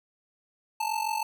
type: ring-modulated tone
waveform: square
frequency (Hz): 880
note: A5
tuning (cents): 0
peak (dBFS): -25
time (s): 0.8-1.23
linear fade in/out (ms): 2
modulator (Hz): 23.1
effects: none